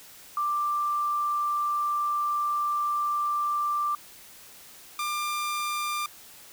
sine / sawtooth tone pair in turn, 1180 / 1193.7 Hz, D6 / D6, +8 / +28 cents, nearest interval unison, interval 20 cents, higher second, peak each -24 dBFS, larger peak neither, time 0.37-3.95 / 4.99-6.06 s, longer first, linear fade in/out 2 ms, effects white hiss -49 dBFS RMS until 6.52 s

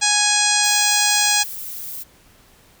harmonic tone, 830.6 Hz, G#5, in tune, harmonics 1 / 2 / 3 / 4 / 5 / 6 / 7 / 8 / 9 / 10, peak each -24 / -24 / -24 / -24 / -24 / -24 / -24 / -24 / -24 / -24 dBFS, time 0.01-1.44 s, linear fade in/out 20 ms
violet noise, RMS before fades -31 dBFS, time 0.63-2.04 s, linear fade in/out 20 ms
effects pink hiss -52 dBFS RMS until 2.8 s

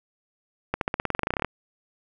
accelerating click train, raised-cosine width 0.5 ms, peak -9 dBFS, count 17, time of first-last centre 0.74-1.446 s, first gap 72 ms, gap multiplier 0.93, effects none

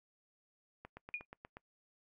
click train, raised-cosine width 0.5 ms, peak -33 dBFS, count 7, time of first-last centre 0.85-1.569 s, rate 8.34 Hz
sine tone with exponential decay, 2438 Hz, D#7, 36 cents flat, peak -32 dBFS, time 1.14-1.25 s, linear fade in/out 1 ms, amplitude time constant 23 ms
effects noise-tail reverb RT60 0.1 s tail -24 dB re dry

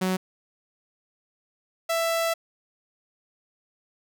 sawtooth tone pair in turn, 186.1 / 663.2 Hz, F#3 / E5, +10 / +10 cents, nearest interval octave + minor seventh, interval 2200 cents, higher second, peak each -19 dBFS, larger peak neither, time 0.01-0.17 / 1.89-2.34 s, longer second, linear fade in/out 10 ms, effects none

